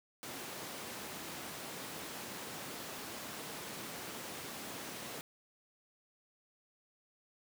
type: high-pass noise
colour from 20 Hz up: pink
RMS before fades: -45 dBFS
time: 0.23-5.21 s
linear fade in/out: 0 ms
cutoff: 190 Hz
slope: 12 dB/octave
effects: none